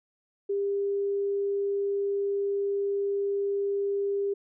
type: tone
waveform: sine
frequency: 400 Hz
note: G4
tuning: 35 cents sharp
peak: -25 dBFS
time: 0.49-4.34 s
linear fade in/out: 10 ms
effects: none